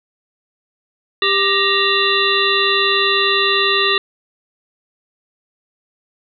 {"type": "harmonic tone with a mistuned harmonic", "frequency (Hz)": 395.5, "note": "G4", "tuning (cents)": 15, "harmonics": [1, 3, 5, 7, 9, 10], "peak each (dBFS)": [-20, -20, -20, -20, -20, -20], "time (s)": [1.22, 3.98], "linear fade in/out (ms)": 2, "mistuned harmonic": 5, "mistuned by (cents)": -95, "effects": []}